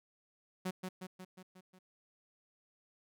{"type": "tone with echo", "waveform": "sawtooth", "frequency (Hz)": 185, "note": "F#3", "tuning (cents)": 0, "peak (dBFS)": -31, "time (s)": [0.65, 0.71], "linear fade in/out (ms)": 10, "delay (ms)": 180, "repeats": 6, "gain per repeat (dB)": -4, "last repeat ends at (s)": 1.79, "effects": []}